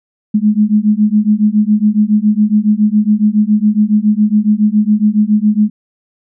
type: beating tone pair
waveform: sine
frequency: 207.7 / 214.9 Hz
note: G#3 / A3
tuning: 0 / -41 cents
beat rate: 7.2 Hz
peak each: -11 dBFS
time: 0.34-5.7 s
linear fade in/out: 10 ms
effects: none